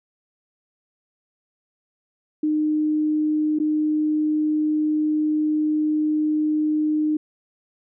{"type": "tone with dropouts", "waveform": "sine", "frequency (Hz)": 305.7, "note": "D#4", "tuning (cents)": -30, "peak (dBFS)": -18, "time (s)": [2.43, 7.17], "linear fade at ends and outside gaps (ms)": 5, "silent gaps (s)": [3.588, 3.599], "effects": []}